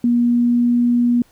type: tone with pitch glide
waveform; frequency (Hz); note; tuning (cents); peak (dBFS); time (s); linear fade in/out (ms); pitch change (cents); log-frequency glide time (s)
sine; 239.3 to 240.8; A#3 to B3; +46 to -44; -12; 0.04-1.22; 2; +10; 0.17-0.78
effects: pink hiss -55 dBFS RMS until 1.31 s